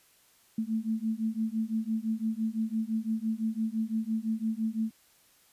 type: beating tone pair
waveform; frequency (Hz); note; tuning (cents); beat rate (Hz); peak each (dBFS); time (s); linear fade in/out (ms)
sine; 218.8 / 224.7; A3 / A3; -9 / +37; 5.9; -31; 0.58-4.91; 5
effects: white hiss -63 dBFS RMS until 5.52 s + resampled to 32000 Hz